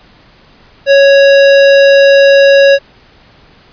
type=tone; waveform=square; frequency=554.4 Hz; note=C#5; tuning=in tune; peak=-3 dBFS; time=0.86-2.79 s; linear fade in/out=50 ms; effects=pink hiss -43 dBFS RMS until 3.72 s + resampled to 11025 Hz